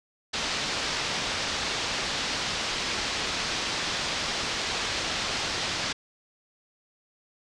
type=low-pass noise; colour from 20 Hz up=white; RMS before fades=-30 dBFS; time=0.33-5.93 s; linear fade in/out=10 ms; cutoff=5400 Hz; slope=24 dB/octave; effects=resampled to 22050 Hz